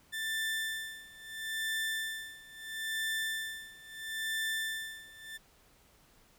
30% pulse tone with tremolo, 1774 Hz, A6, 14 cents sharp, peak -29 dBFS, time 0.12-5.38 s, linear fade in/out 20 ms, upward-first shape sine, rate 0.75 Hz, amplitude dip 90%, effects pink hiss -64 dBFS RMS until 6.38 s

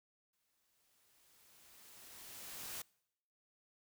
white noise with exponential growth, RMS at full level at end -44 dBFS, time 0.33-2.82 s, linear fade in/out 5 ms, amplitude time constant 540 ms, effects noise-tail reverb RT60 0.8 s tail -25 dB re dry

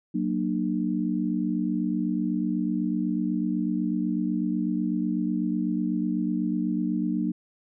sine chord, Gb augmented, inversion none, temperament equal with one note detuned, 185 / 233.1 / 301.1 Hz, Gb3 / Bb3 / D4, 0 / 0 / +43 cents, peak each -28 dBFS, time 0.14-7.32 s, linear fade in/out 10 ms, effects none

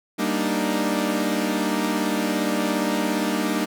sawtooth chord, Eb major seventh, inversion first, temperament equal, 196 / 233.1 / 293.7 / 311.1 Hz, G3 / Bb3 / D4 / Eb4, 0 / 0 / 0 / 0 cents, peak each -23 dBFS, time 0.18-3.66 s, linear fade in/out 20 ms, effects none

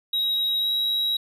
triangle tone with pitch glide, 3823 to 3854 Hz, A#7 to B7, +43 to -43 cents, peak -20 dBFS, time 0.13-1.17 s, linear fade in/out 5 ms, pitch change +14 cents, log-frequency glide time 0.58-0.69 s, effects none

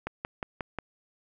click train, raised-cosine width 0.5 ms, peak -17 dBFS, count 5, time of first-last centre 0.07-0.787 s, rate 5.58 Hz, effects none

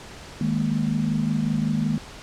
sine chord, D# suspended fourth, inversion none, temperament equal, 155.56 / 207.7 / 233.1 Hz, D#3 / G#3 / A#3, 0 / 0 / 0 cents, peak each -25 dBFS, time 0.41-1.98 s, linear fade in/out 2 ms, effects pink hiss -41 dBFS RMS until 2.22 s + low-pass 7000 Hz 12 dB/octave

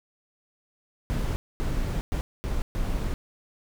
brown noise bursts at uneven times, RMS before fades -27 dBFS, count 5, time 1.1-1.36 / 1.6-2.01 / 2.12-2.21 / 2.44-2.62 / 2.75-3.14 s, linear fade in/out 0 ms, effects none

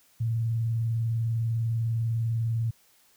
sine tone with vibrato, 114.1 Hz, A#2, 37 cents flat, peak -24 dBFS, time 0.2-2.71 s, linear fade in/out 10 ms, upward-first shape sine, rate 20 Hz, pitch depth 80 cents each way, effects white hiss -62 dBFS RMS until 3.16 s

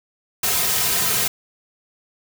white noise with comb filter, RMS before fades -20 dBFS, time 0.43-1.28 s, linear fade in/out 5 ms, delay 3.5 ms, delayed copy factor -0.9, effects none

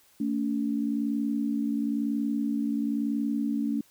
sine tone pair together, 223.5 / 284.5 Hz, A3 / C#4, +27 / +45 cents, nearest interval major third, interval 418 cents, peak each -28 dBFS, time 0.2-3.81 s, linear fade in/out 5 ms, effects white hiss -61 dBFS RMS until 3.9 s

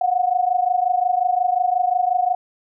sine tone pair together, 714.4 / 740 Hz, F5 / F#5, +39 / 0 cents, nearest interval minor second, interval 61 cents, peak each -19 dBFS, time 0.01-2.35 s, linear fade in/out 5 ms, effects none

